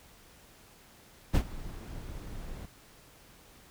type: noise with ADSR envelope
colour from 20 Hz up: brown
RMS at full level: -21 dBFS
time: 1.33-2.66 s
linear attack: 25 ms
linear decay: 68 ms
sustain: -20 dB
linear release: 8 ms
effects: pink hiss -57 dBFS RMS until 3.7 s